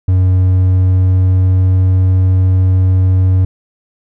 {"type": "tone with pitch glide", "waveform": "triangle", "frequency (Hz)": [92.5, 93.14], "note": ["F#2", "F#2"], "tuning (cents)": [0, 12], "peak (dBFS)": -5, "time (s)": [0.08, 3.45], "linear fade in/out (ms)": 5, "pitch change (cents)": 12, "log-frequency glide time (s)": [0.36, 1.75], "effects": []}